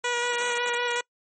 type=tone with vibrato; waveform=10% pulse; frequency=482.6 Hz; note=B4; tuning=40 cents flat; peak=-16 dBFS; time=0.04-1.01 s; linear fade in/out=5 ms; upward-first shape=square; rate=5.4 Hz; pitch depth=13 cents each way; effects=noise-tail reverb RT60 0.1 s tail -25 dB re dry + MP3 32 kbps